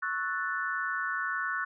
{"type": "chord", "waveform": "sine", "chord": "F# minor seventh", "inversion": "second", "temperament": "equal", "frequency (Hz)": [1108.7, 1318.5, 1480, 1760], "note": ["C#6", "E6", "F#6", "A6"], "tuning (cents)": [0, 0, 0, 0], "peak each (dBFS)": [-36, -38, -32, -36], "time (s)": [0.02, 1.65], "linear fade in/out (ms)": 10, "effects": []}